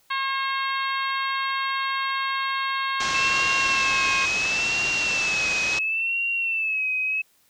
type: harmonic tone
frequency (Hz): 539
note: C#5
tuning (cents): -49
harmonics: 2 / 3 / 4 / 5 / 6 / 7 / 8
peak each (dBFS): -26 / -30 / -32 / -34 / -36 / -37 / -38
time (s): 0.1-4.26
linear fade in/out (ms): 10
type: low-pass noise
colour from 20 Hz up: white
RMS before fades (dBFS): -30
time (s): 3-5.79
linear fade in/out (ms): 5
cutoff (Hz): 6700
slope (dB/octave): 48
type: tone with vibrato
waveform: sine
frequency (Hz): 2637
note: E7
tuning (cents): 0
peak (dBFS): -22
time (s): 3.14-7.22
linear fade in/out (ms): 10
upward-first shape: sine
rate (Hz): 0.72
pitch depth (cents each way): 77
effects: white hiss -62 dBFS RMS until 7.49 s